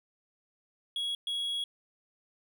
triangle tone bursts at uneven times, 3328 Hz, G#7, 3 cents sharp, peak -29 dBFS, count 2, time 0.96-1.15 / 1.27-1.64 s, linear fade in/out 2 ms, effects none

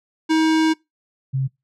square / sine tone pair in turn, 317.9 / 133.58 Hz, D#4 / C3, +37 / +36 cents, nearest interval octave + minor third, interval 1501 cents, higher first, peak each -15 / -18 dBFS, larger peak first, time 0.29-0.74 / 1.33-1.48 s, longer first, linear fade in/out 20 ms, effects noise-tail reverb RT60 0.2 s tail -24 dB re dry + low-pass 6000 Hz 12 dB/octave

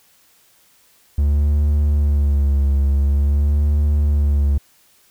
triangle tone with vibrato, 71.6 Hz, D2, 43 cents flat, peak -11 dBFS, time 1.18-4.58 s, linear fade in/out 5 ms, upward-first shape sine, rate 0.47 Hz, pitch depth 51 cents each way, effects white hiss -55 dBFS RMS until 5.1 s

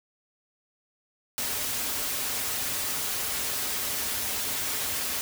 white noise with comb filter, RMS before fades -30 dBFS, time 1.38-5.21 s, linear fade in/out 0 ms, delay 5.9 ms, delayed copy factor -0.5, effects none

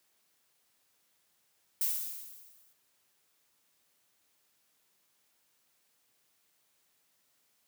violet noise with exponential decay, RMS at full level -28 dBFS, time 1.81-2.73 s, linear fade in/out 5 ms, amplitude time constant 200 ms, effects white hiss -73 dBFS RMS until 7.67 s + high-pass 100 Hz 12 dB/octave

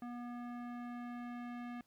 square tone with low-pass filter sweep, 241.7 Hz, B3, 37 cents flat, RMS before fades -45 dBFS, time 0.02-1.81 s, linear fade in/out 2 ms, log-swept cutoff 1300 to 2100 Hz, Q 1.3, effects pink hiss -75 dBFS RMS until 1.86 s

